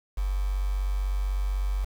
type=tone with quantisation; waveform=sine; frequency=48 Hz; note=G1; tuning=36 cents flat; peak=-24 dBFS; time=0.17-1.85 s; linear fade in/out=10 ms; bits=7; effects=none